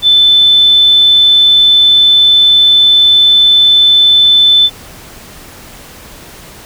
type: tone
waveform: sine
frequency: 3520 Hz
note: A7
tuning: in tune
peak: -3 dBFS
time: 0.02-4.7 s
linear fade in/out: 50 ms
effects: pink hiss -33 dBFS RMS until 6.65 s